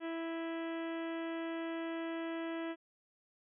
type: harmonic tone with a mistuned harmonic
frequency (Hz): 329.6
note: E4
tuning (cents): 0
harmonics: 1 / 2 / 3 / 4 / 5 / 6 / 7 / 8 / 9 / 10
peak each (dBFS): -38 / -44 / -50 / -52 / -51 / -52 / -58 / -57 / -59 / -59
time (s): 0-2.76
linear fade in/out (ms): 50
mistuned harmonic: 7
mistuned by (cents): +43
effects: none